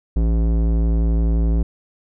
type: tone with low-pass filter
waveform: square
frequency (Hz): 55.9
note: A1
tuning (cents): +28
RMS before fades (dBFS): -17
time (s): 0.16-1.63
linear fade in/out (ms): 5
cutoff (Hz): 380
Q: 0.72
effects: none